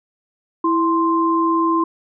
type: tone pair together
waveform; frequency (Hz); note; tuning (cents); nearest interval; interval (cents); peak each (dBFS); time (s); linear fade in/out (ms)
sine; 329.9 / 1046; E4 / C6; +1 / -1; octave + minor sixth; 1998; -17; 0.64-1.84; 5
effects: none